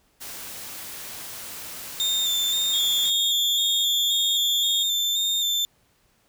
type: noise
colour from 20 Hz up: white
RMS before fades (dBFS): -37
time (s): 0.2-3.11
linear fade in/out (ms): 20
type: tone with vibrato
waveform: 35% pulse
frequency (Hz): 3600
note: A7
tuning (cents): +39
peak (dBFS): -20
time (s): 2-5.65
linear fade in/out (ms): 0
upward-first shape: square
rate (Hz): 1.9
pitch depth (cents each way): 23
type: tone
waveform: triangle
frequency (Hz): 3322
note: G#7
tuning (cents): 0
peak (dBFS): -23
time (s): 2.73-4.83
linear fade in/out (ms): 5
effects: pink hiss -64 dBFS RMS until 6.28 s